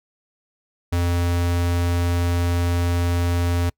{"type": "tone", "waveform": "square", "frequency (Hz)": 86.9, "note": "F2", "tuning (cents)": -8, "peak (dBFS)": -19, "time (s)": [0.92, 3.7], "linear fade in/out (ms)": 10, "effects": ["noise-tail reverb RT60 0.1 s tail -26 dB re dry"]}